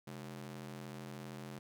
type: ring-modulated tone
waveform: sawtooth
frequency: 170.1 Hz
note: F3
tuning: 45 cents flat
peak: -38 dBFS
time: 0.07-1.59 s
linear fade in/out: 5 ms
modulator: 38.6 Hz
effects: none